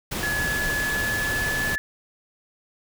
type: noise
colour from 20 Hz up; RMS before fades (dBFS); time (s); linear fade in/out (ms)
pink; -29; 0.11-1.76; 10
type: tone with pitch glide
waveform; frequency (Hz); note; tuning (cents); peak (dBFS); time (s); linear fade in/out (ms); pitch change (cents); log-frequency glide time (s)
sine; 1700 to 1724.7; G#6 to A6; +40 to -35; -24; 0.23-1.78; 0; +25; 0.38-1.62
effects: none